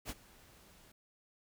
pink noise with ADSR envelope, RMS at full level -40 dBFS, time 0.05-0.92 s, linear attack 48 ms, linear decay 38 ms, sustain -21 dB, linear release 5 ms, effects none

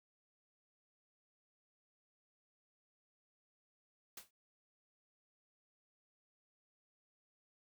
white noise with exponential decay, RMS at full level -45 dBFS, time 4.17-4.31 s, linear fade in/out 5 ms, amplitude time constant 29 ms, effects none

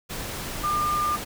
sine tone in noise, 1202 Hz, D6, 40 cents sharp, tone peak -22 dBFS, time 0.63-1.17 s, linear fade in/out 20 ms, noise pink, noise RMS -33 dBFS, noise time 0.09-1.25 s, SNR +8 dB, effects none

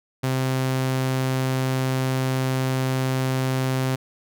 sawtooth tone, 130.81 Hz, C3, in tune, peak -17 dBFS, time 0.23-3.96 s, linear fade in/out 10 ms, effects none

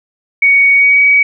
sine tone with pitch glide, 2237 to 2266 Hz, C#7 to C#7, +15 to +37 cents, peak -5 dBFS, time 0.42-1.23 s, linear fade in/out 5 ms, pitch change +22 cents, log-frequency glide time 0.74-1.01 s, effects none

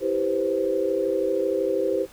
sine chord, C major seventh, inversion first, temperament just, 327 / 392.4 / 490.5 / 523.3 Hz, E4 / G4 / B4 / C5, -14 / +2 / -12 / 0 cents, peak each -29 / -25 / -29 / -25 dBFS, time 0-2.07 s, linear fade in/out 50 ms, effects pink hiss -50 dBFS RMS until 2.12 s

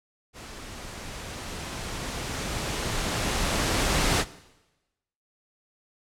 pink noise with level ramp, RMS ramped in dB -42 to -22 dBFS, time 0.33-4.25 s, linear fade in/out 50 ms, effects noise-tail reverb RT60 1.0 s tail -18 dB re dry + low-pass 9000 Hz 12 dB/octave

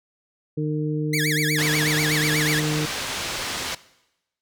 harmonic tone, 152.2 Hz, D#3, 38 cents flat, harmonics 1 / 2 / 3, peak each -24 / -27 / -29 dBFS, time 0.57-2.86 s, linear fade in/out 10 ms
sawtooth tone with vibrato, 1947 Hz, B6, 25 cents flat, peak -19 dBFS, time 1.13-2.6 s, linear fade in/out 5 ms, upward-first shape sine, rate 8.2 Hz, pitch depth 300 cents each way
white low-pass noise, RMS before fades -29 dBFS, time 1.58-3.75 s, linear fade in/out 5 ms, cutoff 5100 Hz, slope 12 dB/octave
effects noise-tail reverb RT60 0.9 s tail -19 dB re dry

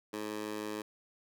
15% pulse tone with high-pass filter, 106.4 Hz, G#2, 42 cents sharp, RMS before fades -39 dBFS, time 0.13-0.82 s, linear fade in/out 5 ms, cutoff 350 Hz, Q 1.2, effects none

